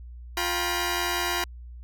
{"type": "tone cluster", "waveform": "10% pulse", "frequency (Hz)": [351.7, 790, 965], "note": ["F4", "G5", "B5"], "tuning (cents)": [12, 13, -40], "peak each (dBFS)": [-20, -24, -21], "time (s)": [0.37, 1.44], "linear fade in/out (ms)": 2, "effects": ["added 60 Hz sine -39 dBFS peak until 1.83 s"]}